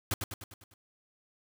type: noise with echo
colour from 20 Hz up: pink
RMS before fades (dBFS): -30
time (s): 0.11-0.14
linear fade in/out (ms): 2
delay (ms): 100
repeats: 6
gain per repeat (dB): -5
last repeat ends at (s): 0.74
effects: none